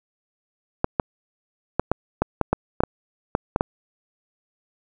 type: clicks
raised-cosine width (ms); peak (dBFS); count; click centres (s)
1; -4; 12; 0.844 / 0.998 / 1.796 / 1.916 / 2.22 / 2.413 / 2.53 / 2.805 / 2.836 / 3.351 / 3.561 / 3.609
effects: none